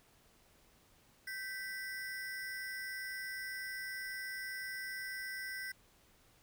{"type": "ring-modulated tone", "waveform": "square", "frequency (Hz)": 1765, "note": "A6", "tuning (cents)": 5, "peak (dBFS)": -38, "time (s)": [1.27, 5.72], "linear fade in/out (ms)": 5, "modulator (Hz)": 211, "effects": ["pink hiss -67 dBFS RMS until 6.42 s"]}